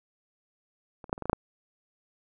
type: clicks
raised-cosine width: 1 ms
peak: -29 / -30 / -10 / -28 / -21 / -21 / -8 / -9 dBFS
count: 8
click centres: 1.042 / 1.095 / 1.129 / 1.179 / 1.223 / 1.256 / 1.297 / 1.331 s
effects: none